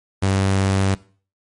sawtooth tone, 96.8 Hz, G2, 21 cents flat, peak -12 dBFS, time 0.22-0.95 s, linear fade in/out 10 ms, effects noise-tail reverb RT60 0.4 s tail -19 dB re dry + MP3 48 kbps

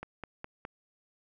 click train, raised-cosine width 0.5 ms, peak -24 dBFS, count 4, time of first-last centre 0.03-0.651 s, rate 4.83 Hz, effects none

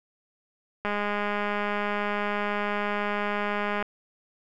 click train, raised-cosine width 0.5 ms, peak -14 dBFS, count 614, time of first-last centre 0.85-3.826 s, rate 206 Hz, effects none

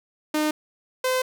sawtooth tone pair in turn, 305.2 / 513.3 Hz, D#4 / C5, -33 / -33 cents, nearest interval major sixth, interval 900 cents, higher second, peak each -17 dBFS, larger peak neither, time 0.34-0.51 / 1.04-1.22 s, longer second, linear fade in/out 5 ms, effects none

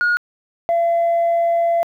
sine tone pair in turn, 1439 / 679.1 Hz, F#6 / F5, -49 / -49 cents, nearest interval octave + minor second, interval 1300 cents, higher first, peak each -12 / -12 dBFS, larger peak neither, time 0.01-0.17 / 0.69-1.83 s, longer second, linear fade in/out 0 ms, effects tanh soft clip ceiling -12 dBFS + 9-bit

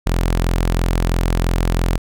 sawtooth tone, 43 Hz, F1, 26 cents flat, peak -11 dBFS, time 0.06-1.98 s, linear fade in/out 10 ms, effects none

